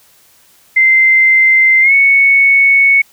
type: tone with pitch glide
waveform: sine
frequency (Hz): 2079 to 2215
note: C7 to C#7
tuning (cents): -12 to -2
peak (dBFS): -5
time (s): 0.76-3.02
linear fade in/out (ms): 10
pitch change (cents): +110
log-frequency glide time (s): 1.81-1.93
effects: white hiss -48 dBFS RMS until 3.12 s